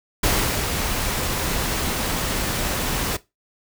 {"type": "noise with ADSR envelope", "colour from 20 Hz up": "pink", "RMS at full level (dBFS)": -19, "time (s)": [0.23, 3.17], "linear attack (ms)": 7, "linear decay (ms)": 360, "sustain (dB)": -5, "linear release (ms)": 10, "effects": ["noise-tail reverb RT60 0.2 s tail -17 dB re dry"]}